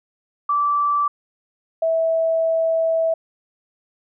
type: tone pair in turn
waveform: sine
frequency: 1163 / 652.7 Hz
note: D6 / E5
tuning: -17 / -17 cents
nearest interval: minor seventh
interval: 1000 cents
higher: first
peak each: -16 dBFS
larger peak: neither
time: 0.49-1.08 / 1.82-3.14 s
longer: second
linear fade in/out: 5 ms
effects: none